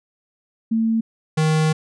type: tone pair in turn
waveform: sine / square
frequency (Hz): 224.7 / 156.51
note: A3 / D#3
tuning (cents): +37 / +11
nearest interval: tritone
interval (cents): 626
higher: first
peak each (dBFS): -16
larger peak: neither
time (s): 0.71-1.01 / 1.37-1.73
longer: second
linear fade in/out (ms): 10
effects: resampled to 22050 Hz